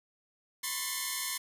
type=tone cluster; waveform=5% pulse; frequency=1008 / 1081 / 1774 / 2142 Hz; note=B5 / C#6 / A6 / C7; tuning=+35 / -44 / +14 / +40 cents; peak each=-27 dBFS; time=0.63-1.38 s; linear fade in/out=10 ms; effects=resampled to 32000 Hz + 9-bit